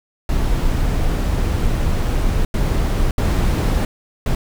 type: noise bursts at uneven times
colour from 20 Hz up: brown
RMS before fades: -17 dBFS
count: 4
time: 0.29-2.45 / 2.54-3.11 / 3.18-3.85 / 4.26-4.35 s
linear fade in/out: 2 ms
effects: none